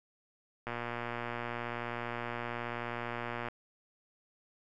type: click train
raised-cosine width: 0.5 ms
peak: -22 dBFS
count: 336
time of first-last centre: 0.67-3.485 s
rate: 119 Hz
effects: none